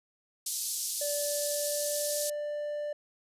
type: band-pass noise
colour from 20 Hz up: white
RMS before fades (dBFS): -34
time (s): 0.46-2.3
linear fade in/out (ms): 5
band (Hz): 4400 to 12000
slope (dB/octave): 24
type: tone with pitch glide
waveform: triangle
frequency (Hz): 582 to 590.8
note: D5 to D5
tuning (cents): -16 to +10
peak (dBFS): -30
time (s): 1.01-2.93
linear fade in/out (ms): 5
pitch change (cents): +26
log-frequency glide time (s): 1.23-2.28
effects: resampled to 32000 Hz